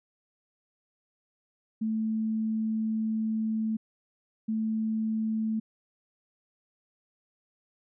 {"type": "tone pair in turn", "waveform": "sine", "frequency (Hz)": [220, 220], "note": ["A3", "A3"], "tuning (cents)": [0, 0], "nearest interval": "unison", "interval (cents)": 0, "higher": "neither", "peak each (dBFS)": -26, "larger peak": "neither", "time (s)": [[1.81, 3.77], [4.48, 5.6]], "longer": "first", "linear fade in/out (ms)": 10, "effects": []}